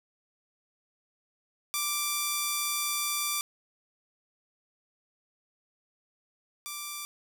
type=tone pair in turn; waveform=5% pulse; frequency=1174.7 / 1174.7 Hz; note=D6 / D6; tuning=0 / 0 cents; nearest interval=unison; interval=0 cents; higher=neither; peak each=-16 / -24 dBFS; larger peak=first; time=1.74-3.41 / 6.66-7.05 s; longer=first; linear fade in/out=0 ms; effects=none